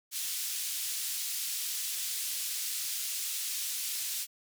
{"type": "band-pass noise", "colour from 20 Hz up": "white", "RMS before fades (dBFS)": -35, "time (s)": [0.11, 4.27], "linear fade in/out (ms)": 50, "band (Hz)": [3100, 14000], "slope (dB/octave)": 12, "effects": []}